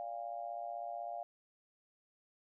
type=tone with amplitude modulation; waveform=sine; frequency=697 Hz; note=F5; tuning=4 cents flat; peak=-35 dBFS; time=0-1.23 s; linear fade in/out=0 ms; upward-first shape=sine; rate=116 Hz; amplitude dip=95%; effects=none

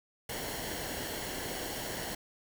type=noise with comb filter; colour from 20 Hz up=pink; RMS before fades=-38 dBFS; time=0.29-2.15 s; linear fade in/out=5 ms; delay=0.81 ms; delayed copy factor=-0.55; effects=none

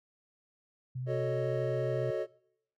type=tone with vibrato; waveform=sine; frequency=127.5 Hz; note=C3; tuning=44 cents flat; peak=-34 dBFS; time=0.95-2.11 s; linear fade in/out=10 ms; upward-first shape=square; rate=14 Hz; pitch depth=17 cents each way
type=chord; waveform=triangle; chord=D# half-diminished seventh; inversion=first; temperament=equal; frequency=370 / 440 / 554.4 / 622.3 Hz; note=F#4 / A4 / C#5 / D#5; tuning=0 / 0 / 0 / 0 cents; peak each=-34 dBFS; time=1.06-2.27 s; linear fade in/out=50 ms
effects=noise-tail reverb RT60 0.7 s tail -22 dB re dry

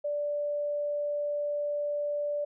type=tone; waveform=sine; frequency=585 Hz; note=D5; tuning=7 cents flat; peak=-28 dBFS; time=0.04-2.45 s; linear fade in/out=10 ms; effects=none

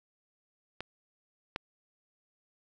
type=clicks; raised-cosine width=0.3 ms; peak=-21 / -17 dBFS; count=2; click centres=0.806 / 1.561 s; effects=none

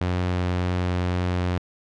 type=tone; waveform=sawtooth; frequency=89.8 Hz; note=F2; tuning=49 cents sharp; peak=-18 dBFS; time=0.01-1.58 s; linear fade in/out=0 ms; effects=low-pass 4000 Hz 12 dB/octave

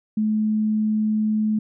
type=tone; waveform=sine; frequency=215.1 Hz; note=A3; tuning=39 cents flat; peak=-18 dBFS; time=0.17-1.59 s; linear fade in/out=5 ms; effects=none

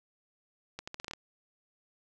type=accelerating click train; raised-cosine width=0.2 ms; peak=-22 dBFS; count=8; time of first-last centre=0.79-1.135 s; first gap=85 ms; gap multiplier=0.81; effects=none

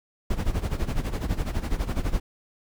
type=noise with tremolo; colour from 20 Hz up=brown; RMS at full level=-23 dBFS; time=0.3-2.2 s; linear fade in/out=5 ms; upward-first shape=sine; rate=12 Hz; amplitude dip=80%; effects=none

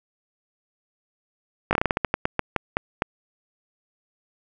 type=slowing click train; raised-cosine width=0.5 ms; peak=-5 dBFS; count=15; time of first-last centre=1.71-3.021 s; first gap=19 ms; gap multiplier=1.22; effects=none

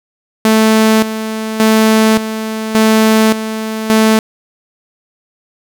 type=tone with tremolo; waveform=sawtooth; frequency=219.5 Hz; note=A3; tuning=4 cents flat; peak=-3 dBFS; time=0.45-4.19 s; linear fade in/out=2 ms; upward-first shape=square; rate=0.87 Hz; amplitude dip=70%; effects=none

